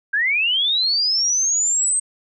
sine linear sweep, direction up, 1568 to 8360 Hz, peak -16 dBFS, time 0.13-2 s, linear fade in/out 10 ms, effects none

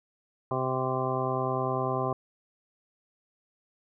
harmonic tone, 130 Hz, C3, 11 cents flat, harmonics 1 / 2 / 3 / 4 / 5 / 6 / 8 / 9, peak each -33 / -37 / -33 / -36 / -34 / -35 / -33 / -38 dBFS, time 0.51-2.13 s, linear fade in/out 2 ms, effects none

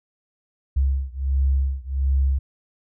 sine beating tone pair, 67 / 68.4 Hz, C2 / C#2, +42 / -23 cents, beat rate 1.4 Hz, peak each -21 / -22 dBFS, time 0.76-2.39 s, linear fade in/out 10 ms, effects none

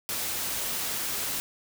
white noise, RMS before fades -31 dBFS, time 0.09-1.4 s, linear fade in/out 0 ms, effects none

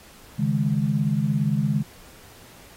sine chord, C# suspended second, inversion none, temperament just, 138.59 / 155.92 / 207.9 Hz, C#3 / D#3 / G#3, 0 / +4 / +2 cents, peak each -24 dBFS, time 0.38-1.83 s, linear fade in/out 20 ms, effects pink hiss -49 dBFS RMS until 2.76 s + AAC 48 kbps

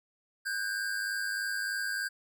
square tone pair together, 1500 / 1603.2 Hz, F#6 / G6, +23 / +38 cents, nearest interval minor second, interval 115 cents, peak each -38 / -33 dBFS, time 0.45-2.09 s, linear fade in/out 20 ms, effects none

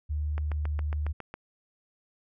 sine tone, 74.9 Hz, D2, 35 cents sharp, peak -27 dBFS, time 0.09-1.13 s, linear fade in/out 20 ms
click train, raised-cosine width 0.5 ms, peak -23 dBFS, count 8, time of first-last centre 0.38-1.34 s, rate 7.29 Hz
effects none

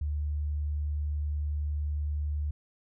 sine tone, 74.1 Hz, D2, 16 cents sharp, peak -28 dBFS, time 0.01-2.51 s, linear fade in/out 5 ms, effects none

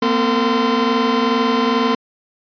45% pulse tone cluster, 232.3 / 254.6 / 453 / 1032 Hz, A#3 / C4 / A#4 / C6, -6 / -47 / -50 / -24 cents, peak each -20 dBFS, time 0.02-1.95 s, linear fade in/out 5 ms, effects resampled to 11025 Hz

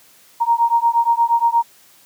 sine beating tone pair, 929 / 937.5 Hz, A#5 / A#5, -6 / +10 cents, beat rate 8.5 Hz, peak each -16 dBFS, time 0.4-1.63 s, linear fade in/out 20 ms, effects white hiss -50 dBFS RMS until 2.05 s + high-pass 100 Hz 12 dB/octave

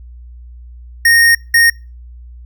square tone bursts at uneven times, 1854 Hz, A#6, 10 cents flat, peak -7 dBFS, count 2, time 1.05-1.35 / 1.54-1.7 s, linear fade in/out 5 ms, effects noise-tail reverb RT60 0.3 s tail -25 dB re dry + added 60 Hz sine -32 dBFS peak until 2.45 s

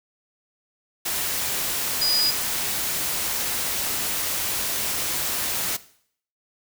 sine tone in noise, 4925 Hz, D#8, 19 cents flat, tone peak -19 dBFS, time 2.01-2.31 s, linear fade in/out 10 ms, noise white, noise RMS -26 dBFS, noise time 1.05-5.77 s, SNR +4 dB, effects noise-tail reverb RT60 0.6 s tail -17 dB re dry

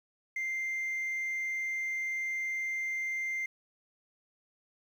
sine tone, 2093 Hz, C7, in tune, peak -29 dBFS, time 0.36-3.46 s, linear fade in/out 5 ms, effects tanh soft clip ceiling -30 dBFS + 10-bit

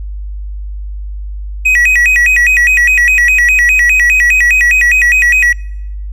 triangle tone with vibrato, 2206 Hz, C#7, 9 cents flat, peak -4 dBFS, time 1.65-5.53 s, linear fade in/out 10 ms, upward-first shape square, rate 4.9 Hz, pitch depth 230 cents each way, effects noise-tail reverb RT60 0.9 s tail -26 dB re dry + added 50 Hz sine -19 dBFS peak until 6.12 s

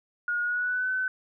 sine tone with pitch glide, 1437 to 1515.4 Hz, F6 to F#6, +49 to +41 cents, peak -25 dBFS, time 0.28-1.08 s, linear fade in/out 2 ms, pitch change +92 cents, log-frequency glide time 0.41-0.9 s, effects none

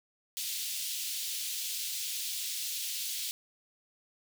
pink high-pass noise, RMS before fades -36 dBFS, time 0.37-3.31 s, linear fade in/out 0 ms, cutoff 3100 Hz, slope 24 dB/octave, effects none

